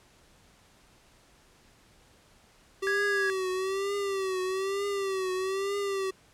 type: tone with vibrato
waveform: square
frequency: 386.7 Hz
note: G4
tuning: 24 cents flat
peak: -29 dBFS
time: 2.82-6.11 s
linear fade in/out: 10 ms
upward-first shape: triangle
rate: 1.1 Hz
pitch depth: 84 cents each way
type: tone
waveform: triangle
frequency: 1661.2 Hz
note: G#6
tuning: in tune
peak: -25 dBFS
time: 2.87-3.3 s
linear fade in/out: 0 ms
effects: pink hiss -60 dBFS RMS until 6.33 s + low-pass 10000 Hz 12 dB/octave